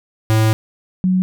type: tone pair in turn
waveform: square / sine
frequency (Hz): 110 / 185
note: A2 / F#3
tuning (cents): 0 / 0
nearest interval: major sixth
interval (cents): 900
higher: second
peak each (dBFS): -12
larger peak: neither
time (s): 0.3-0.53 / 1.04-1.22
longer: first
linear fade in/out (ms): 0
effects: none